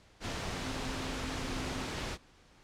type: tone in noise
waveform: sine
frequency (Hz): 261.6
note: C4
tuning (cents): 0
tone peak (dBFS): -42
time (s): 0.62-1.88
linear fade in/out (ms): 50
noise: pink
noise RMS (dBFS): -37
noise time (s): 0.2-2.18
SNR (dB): -8
effects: pink hiss -61 dBFS RMS until 2.63 s + low-pass 6000 Hz 12 dB/octave